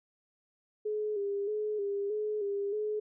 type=tone with vibrato; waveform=sine; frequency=412.9 Hz; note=G#4; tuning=10 cents flat; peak=-30 dBFS; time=0.85-3 s; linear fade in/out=10 ms; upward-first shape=square; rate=1.6 Hz; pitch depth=48 cents each way; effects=none